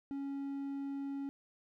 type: tone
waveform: triangle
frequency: 277.5 Hz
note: C#4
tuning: 2 cents sharp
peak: -35 dBFS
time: 0.11-1.29 s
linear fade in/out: 0 ms
effects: none